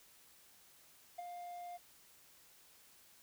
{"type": "tone with ADSR envelope", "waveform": "triangle", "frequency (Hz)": 704, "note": "F5", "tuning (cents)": 14, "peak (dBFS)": -37, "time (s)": [1.18, 1.78], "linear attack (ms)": 11, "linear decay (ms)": 14, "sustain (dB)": -6, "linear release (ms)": 22, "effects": ["white hiss -64 dBFS RMS until 3.22 s"]}